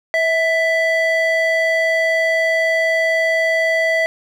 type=ring-modulated tone; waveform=triangle; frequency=1318 Hz; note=E6; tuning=1 cent flat; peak=-9 dBFS; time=0.14-4.06 s; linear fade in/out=0 ms; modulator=667 Hz; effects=none

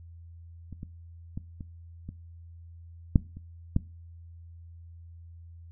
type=clicks; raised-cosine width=5 ms; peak=-29 / -25 / -22 / -27 / -25 / -6 / -30 / -11 dBFS; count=8; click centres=0.727 / 0.831 / 1.375 / 1.608 / 2.09 / 3.158 / 3.37 / 3.764 s; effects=noise-tail reverb RT60 0.3 s tail -20 dB re dry + added 84 Hz sine -45 dBFS peak until 5.71 s

